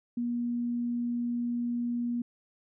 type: tone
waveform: sine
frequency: 239.4 Hz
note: A#3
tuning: 46 cents sharp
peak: -28 dBFS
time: 0.17-2.22 s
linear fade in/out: 5 ms
effects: none